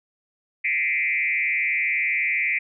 sine tone with frequency modulation, 2214 Hz, C#7, 3 cents flat, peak -20 dBFS, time 0.64-2.59 s, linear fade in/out 10 ms, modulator 148 Hz, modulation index 1.7, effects none

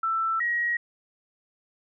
sine tone pair in turn, 1330 / 1897.8 Hz, E6 / A#6, +15 / +31 cents, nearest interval tritone, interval 616 cents, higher second, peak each -23 dBFS, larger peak neither, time 0.03-0.4 / 0.4-0.77 s, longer neither, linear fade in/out 5 ms, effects none

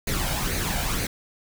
pink noise with flanger, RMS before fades -26 dBFS, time 0.07-1.07 s, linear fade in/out 5 ms, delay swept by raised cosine 0.46 to 1.34 ms, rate 2.1 Hz, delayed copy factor +0.55, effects none

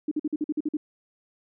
sine tone bursts, 302.9 Hz, D#4, 46 cents flat, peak -23 dBFS, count 9, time 0.08-0.77 s, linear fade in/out 5 ms, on 34 ms, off 48 ms, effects none

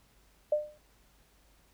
sine tone with exponential decay, 600 Hz, D5, 37 cents sharp, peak -21 dBFS, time 0.52-0.78 s, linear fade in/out 5 ms, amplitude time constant 55 ms, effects added 50 Hz sine -66 dBFS peak until 1.73 s + pink hiss -66 dBFS RMS until 1.73 s

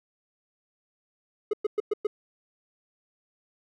triangle tone bursts, 420.5 Hz, G#4, 22 cents sharp, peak -20 dBFS, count 5, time 1.51-2.07 s, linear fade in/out 5 ms, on 24 ms, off 110 ms, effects none

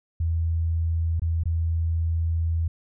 sine tone with dropouts, 82.41 Hz, E2, in tune, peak -21 dBFS, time 0.2-2.68 s, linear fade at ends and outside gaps 5 ms, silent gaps 1.197-1.218 / 1.436-1.455 s, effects none

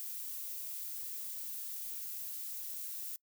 violet noise, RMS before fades -42 dBFS, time 0-3.16 s, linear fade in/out 0 ms, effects noise-tail reverb RT60 0.1 s tail -24 dB re dry

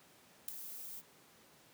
violet noise with ADSR envelope, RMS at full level -34 dBFS, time 0.48-1.02 s, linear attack 5 ms, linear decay 4 ms, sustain -13 dB, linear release 36 ms, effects pink hiss -63 dBFS RMS until 1.73 s + high-pass 150 Hz 12 dB/octave

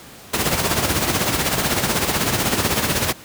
pink noise with tremolo, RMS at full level -17 dBFS, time 0.33-3.13 s, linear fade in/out 10 ms, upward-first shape sine, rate 16 Hz, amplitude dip 55%, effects pink hiss -41 dBFS RMS until 3.24 s + high-pass 80 Hz 12 dB/octave

